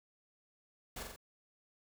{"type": "noise with echo", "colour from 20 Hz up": "pink", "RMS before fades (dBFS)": -44, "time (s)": [0.96, 1.03], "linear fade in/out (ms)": 5, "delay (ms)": 44, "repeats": 3, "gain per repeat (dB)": -3, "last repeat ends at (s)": 1.162, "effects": []}